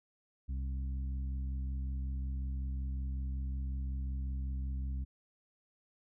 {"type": "harmonic tone with a mistuned harmonic", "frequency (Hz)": 65.41, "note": "C2", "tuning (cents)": 0, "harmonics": [1, 2, 3, 4], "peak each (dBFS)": [-34, -47, -50, -54], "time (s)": [0.48, 5.05], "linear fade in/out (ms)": 20, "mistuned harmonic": 4, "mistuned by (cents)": 64, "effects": []}